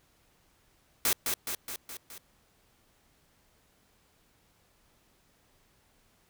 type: noise with echo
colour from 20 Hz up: white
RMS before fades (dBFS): -26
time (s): 1.05-1.13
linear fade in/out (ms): 2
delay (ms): 210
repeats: 5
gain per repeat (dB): -4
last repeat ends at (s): 2.18
effects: pink hiss -67 dBFS RMS until 6.29 s